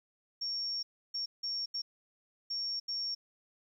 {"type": "tone bursts at uneven times", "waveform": "sine", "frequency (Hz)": 5510, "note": "F8", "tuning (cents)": -24, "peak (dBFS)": -33, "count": 6, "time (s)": [[0.41, 0.83], [1.14, 1.26], [1.43, 1.66], [1.74, 1.82], [2.5, 2.8], [2.88, 3.15]], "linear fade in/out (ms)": 10, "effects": ["11-bit"]}